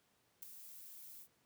violet noise with ADSR envelope, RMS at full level -44 dBFS, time 0.42-1.28 s, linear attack 8 ms, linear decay 9 ms, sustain -10 dB, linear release 70 ms, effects pink hiss -75 dBFS RMS until 1.45 s + high-pass 100 Hz 12 dB/octave

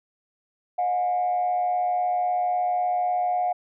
sine tone with frequency modulation, 720 Hz, F#5, 47 cents flat, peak -20 dBFS, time 0.78-3.53 s, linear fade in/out 10 ms, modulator 96.3 Hz, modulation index 0.48, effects tanh soft clip ceiling -17 dBFS

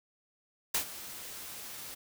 white noise with ADSR envelope, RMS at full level -28 dBFS, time 0.74-1.95 s, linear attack 7 ms, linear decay 94 ms, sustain -16 dB, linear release 13 ms, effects none

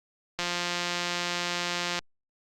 click train, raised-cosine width 0.2 ms, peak -12 dBFS, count 281, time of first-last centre 0.39-1.99 s, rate 175 Hz, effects Opus 48 kbps

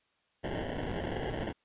white noise with sample-and-hold, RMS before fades -35 dBFS, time 0.43-1.53 s, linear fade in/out 20 ms, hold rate 1225 Hz, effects white hiss -73 dBFS RMS until 1.64 s + resampled to 8000 Hz

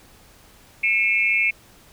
sine tone cluster, 2186 / 2388 / 2636 Hz, C#7 / D7 / E7, -25 / +28 / -1 cents, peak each -20 / -21 / -24 dBFS, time 0.83-1.51 s, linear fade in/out 10 ms, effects pink hiss -51 dBFS RMS until 1.92 s

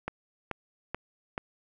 click train, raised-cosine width 0.5 ms, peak -17 dBFS, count 4, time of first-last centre 0.08-1.379 s, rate 2.31 Hz, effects none

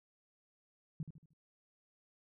sine tone with echo, 155.56 Hz, D#3, in tune, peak -36 dBFS, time 1-1.03 s, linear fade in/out 2 ms, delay 76 ms, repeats 4, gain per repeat -8 dB, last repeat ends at 1.334 s, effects none

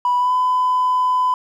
triangle tone with pitch glide, 984 to 1005.8 Hz, B5 to B5, -7 to +31 cents, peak -11 dBFS, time 0.05-1.34 s, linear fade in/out 2 ms, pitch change +38 cents, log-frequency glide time 0.18-0.33 s, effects tanh soft clip ceiling -11 dBFS

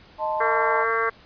sine chord, A diminished, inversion second, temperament equal, 622.3 / 880 / 1046.5 Hz, Eb5 / A5 / C6, 0 / 0 / 0 cents, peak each -27 / -25 / -31 dBFS, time 0.18-0.86 s, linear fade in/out 50 ms
harmonic tone, 226.8 Hz, A#3, 47 cents flat, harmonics 2 / 3 / 4 / 5 / 6 / 7 / 8 / 9, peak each -26 / -35 / -36 / -25 / -29 / -27 / -34 / -31 dBFS, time 0.4-1.1 s, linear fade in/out 10 ms
effects pink hiss -51 dBFS RMS until 1.25 s + resampled to 11025 Hz

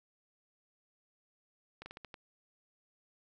slowing click train, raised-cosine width 0.3 ms, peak -30 dBFS, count 6, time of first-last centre 1.82-2.142 s, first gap 40 ms, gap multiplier 1.24, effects none

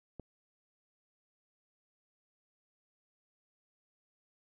click, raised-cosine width 2 ms, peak -30 dBFS, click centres 0.197 s, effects none

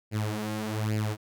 sawtooth tone with flanger, 107.3 Hz, A2, 43 cents flat, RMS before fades -30 dBFS, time 0.11-1.17 s, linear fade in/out 50 ms, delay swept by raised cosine 0.41 to 5.71 ms, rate 1.2 Hz, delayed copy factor +0.75, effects none

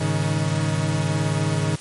40% pulse chord, Ab suspended fourth, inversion none, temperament equal with one note detuned, 103.83 / 138.59 / 157.55 Hz, Ab2 / Db3 / Eb3, 0 / 0 / +22 cents, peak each -25 / -24 / -22 dBFS, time 0-1.76 s, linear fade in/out 10 ms, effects white hiss -40 dBFS RMS until 1.8 s + MP3 48 kbps

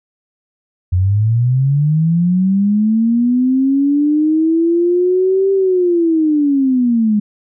sine linear two-way sweep, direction up then down, 87.31 to 392 to 205 Hz, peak -10 dBFS, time 0.92-7.2 s, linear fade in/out 10 ms, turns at 5.52 s, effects none

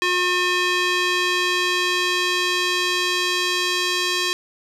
square tone with band-pass filter sweep, 360 Hz, F#4, 47 cents flat, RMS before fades -21 dBFS, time 0.02-4.33 s, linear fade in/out 0 ms, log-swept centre 2500 to 3900 Hz, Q 1.1, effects none

